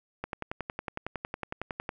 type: click train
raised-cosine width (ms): 0.5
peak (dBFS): -18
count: 19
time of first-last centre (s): 0.24-1.891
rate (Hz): 10.9
effects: none